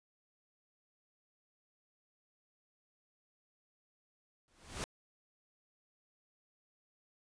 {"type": "noise with exponential growth", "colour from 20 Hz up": "pink", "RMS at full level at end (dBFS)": -36, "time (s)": [4.48, 4.84], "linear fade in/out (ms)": 0, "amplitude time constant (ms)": 77, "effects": ["resampled to 22050 Hz"]}